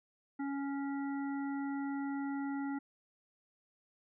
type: harmonic tone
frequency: 278.4 Hz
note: C#4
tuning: 8 cents sharp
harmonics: 1 / 3 / 5 / 7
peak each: -35 / -45 / -49 / -52 dBFS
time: 0.39-2.79 s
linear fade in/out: 10 ms
effects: none